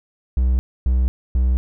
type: tone bursts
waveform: triangle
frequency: 62.9 Hz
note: B1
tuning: 32 cents sharp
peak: -12 dBFS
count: 3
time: 0.37-1.57 s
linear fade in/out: 0 ms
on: 220 ms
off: 270 ms
effects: none